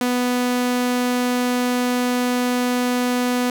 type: tone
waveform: sawtooth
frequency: 247.3 Hz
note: B3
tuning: 3 cents sharp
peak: -14 dBFS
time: 0.01-3.5 s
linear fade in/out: 2 ms
effects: none